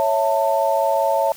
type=chord; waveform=sine; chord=A major; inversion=first; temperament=equal with one note detuned; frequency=554.4 / 659.3 / 892.8 Hz; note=C#5 / E5 / A5; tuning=0 / 0 / +25 cents; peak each=-20 dBFS; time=0-1.32 s; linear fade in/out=0 ms; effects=white hiss -41 dBFS RMS until 1.36 s